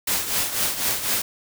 white noise with tremolo, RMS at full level -21 dBFS, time 0.07-1.22 s, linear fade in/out 5 ms, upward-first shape triangle, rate 4 Hz, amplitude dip 70%, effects none

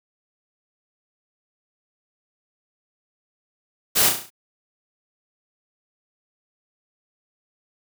white noise with echo, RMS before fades -18 dBFS, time 3.95-4.1 s, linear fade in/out 20 ms, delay 34 ms, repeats 6, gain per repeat -5 dB, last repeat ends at 4.304 s, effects none

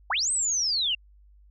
sine linear two-way sweep, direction up then down, 622.3 to 8390 to 2696 Hz, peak -23 dBFS, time 0.1-0.95 s, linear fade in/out 5 ms, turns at 0.31 s, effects added 50 Hz sine -52 dBFS peak until 1.5 s

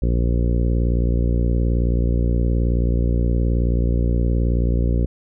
harmonic tone, 58.9 Hz, A#1, 19 cents sharp, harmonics 1 / 2 / 3 / 4 / 5 / 6 / 7 / 8 / 9, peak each -17 / -23 / -27 / -29 / -31 / -33 / -34 / -35 / -36 dBFS, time 0.02-5.06 s, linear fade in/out 5 ms, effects none

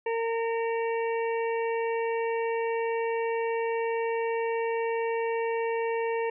harmonic tone, 458.1 Hz, A#4, 30 cents flat, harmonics 1 / 2 / 4 / 5 / 6, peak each -27 / -33 / -39 / -41 / -43 dBFS, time 0.06-6.3 s, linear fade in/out 5 ms, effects none

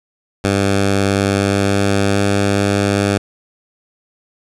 10% pulse tone with pitch glide, 98.9 to 100.28 Hz, G2 to G2, +16 to +40 cents, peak -5 dBFS, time 0.44-3.18 s, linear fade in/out 5 ms, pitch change +24 cents, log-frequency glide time 1.29-2.22 s, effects resampled to 24000 Hz + 7-bit

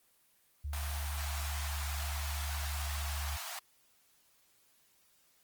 sine tone, 72.5 Hz, D2, 22 cents flat, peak -35 dBFS, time 0.64-3.37 s, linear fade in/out 10 ms
pink high-pass noise, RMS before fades -42 dBFS, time 0.73-3.59 s, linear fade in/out 2 ms, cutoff 650 Hz, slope 96 dB/octave
effects white hiss -69 dBFS RMS until 5.43 s + Opus 24 kbps

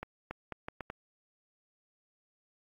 accelerating click train, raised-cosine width 0.5 ms, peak -23 dBFS, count 6, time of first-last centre 0.03-0.901 s, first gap 280 ms, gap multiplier 0.76, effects AAC 32 kbps

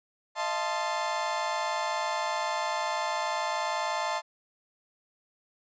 35% pulse chord, F dominant seventh, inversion third, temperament equal with one note detuned, 622.3 / 682.5 / 880 / 1046.5 Hz, Eb5 / F5 / A5 / C6, 0 / -40 / 0 / 0 cents, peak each -34 / -34 / -30 / -32 dBFS, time 0.35-4.22 s, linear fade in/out 50 ms, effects resampled to 16000 Hz

